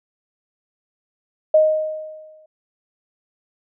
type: tone with exponential decay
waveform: sine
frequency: 622.3 Hz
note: D#5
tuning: in tune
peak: -8 dBFS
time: 1.54-2.46 s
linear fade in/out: 5 ms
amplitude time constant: 200 ms
effects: none